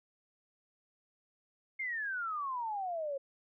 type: exponential sweep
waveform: sine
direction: down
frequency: 2156 to 537 Hz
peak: -34 dBFS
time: 1.79-3.18 s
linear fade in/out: 10 ms
effects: none